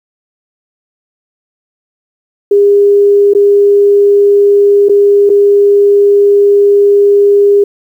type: tone with dropouts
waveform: sine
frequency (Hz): 404.9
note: G#4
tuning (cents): -44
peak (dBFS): -3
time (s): 2.51-7.64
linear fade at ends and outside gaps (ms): 5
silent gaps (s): 3.336-3.349 / 4.886-4.894 / 5.294-5.299
effects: 7-bit